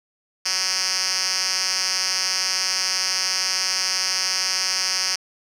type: tone with band-pass filter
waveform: 5% pulse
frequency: 187 Hz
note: F#3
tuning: 19 cents sharp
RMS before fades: -23 dBFS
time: 0.45-5.16 s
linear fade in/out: 10 ms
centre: 5100 Hz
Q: 3.3
effects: none